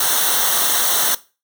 white noise with comb filter, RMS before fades -17 dBFS, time 0-1.15 s, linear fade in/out 5 ms, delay 0.41 ms, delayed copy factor -0.8, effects noise-tail reverb RT60 0.3 s tail -18 dB re dry

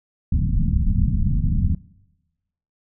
pink low-pass noise, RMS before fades -19 dBFS, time 0.32-1.75 s, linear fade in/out 5 ms, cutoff 220 Hz, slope 48 dB/octave, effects noise-tail reverb RT60 1.0 s tail -21 dB re dry

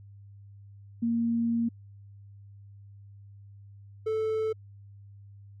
sine / triangle tone pair in turn, 232.3 / 438.5 Hz, A#3 / A4, -6 / -6 cents, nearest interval major seventh, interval 1100 cents, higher second, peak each -24 dBFS, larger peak neither, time 1.02-1.69 / 4.06-4.53 s, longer first, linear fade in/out 10 ms, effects added 100 Hz sine -47 dBFS peak until 5.6 s

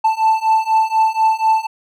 triangle beating tone pair, 880 / 884.1 Hz, A5 / A5, 0 / +8 cents, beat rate 4.1 Hz, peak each -14 / -13 dBFS, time 0.04-1.67 s, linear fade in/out 10 ms, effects none

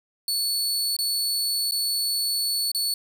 sawtooth tone with dropouts, 4435 Hz, C#8, in tune, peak -20 dBFS, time 0.28-2.94 s, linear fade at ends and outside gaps 2 ms, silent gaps 0.966-0.988 / 1.711-1.72 / 2.717-2.747 s, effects none

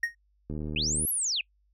triangle tone with exponential decay, 1864.7 Hz, A#6, in tune, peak -20 dBFS, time 0.03-0.15 s, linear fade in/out 5 ms, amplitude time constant 25 ms
click train, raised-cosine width 3 ms, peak -23 dBFS, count 43, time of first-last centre 0.5-1.05 s, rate 76.4 Hz
sine linear two-way sweep, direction up then down, 2398 to 11840 to 2398 Hz, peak -26 dBFS, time 0.76-1.41 s, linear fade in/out 2 ms, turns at 1.09 s
effects noise-tail reverb RT60 0.1 s tail -26 dB re dry + added 50 Hz sine -65 dBFS peak until 1.73 s

